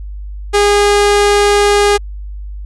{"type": "tone", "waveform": "sawtooth", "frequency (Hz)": 409.2, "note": "G#4", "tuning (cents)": -26, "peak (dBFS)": -4, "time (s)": [0.53, 1.98], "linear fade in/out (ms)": 20, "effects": ["added 50 Hz sine -23 dBFS peak until 2.65 s", "resampled to 24000 Hz"]}